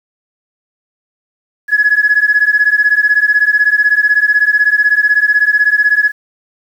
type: beating tone pair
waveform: sine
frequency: 1683 / 1699 Hz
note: G#6 / G#6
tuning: +23 / +39 cents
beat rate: 16 Hz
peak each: -10 dBFS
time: 1.68-6.12 s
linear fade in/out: 50 ms
effects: tanh soft clip ceiling -1 dBFS + 7-bit